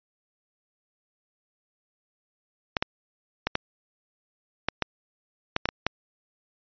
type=clicks; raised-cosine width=0.3 ms; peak=-7 dBFS; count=10; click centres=2.768 / 2.825 / 3.47 / 3.554 / 4.686 / 4.823 / 5.564 / 5.656 / 5.689 / 5.866 s; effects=resampled to 11025 Hz